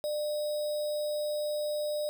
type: tone with sample-and-hold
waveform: sine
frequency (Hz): 598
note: D5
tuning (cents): +31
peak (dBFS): -29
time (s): 0.04-2.09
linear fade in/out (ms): 0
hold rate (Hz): 4410
effects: none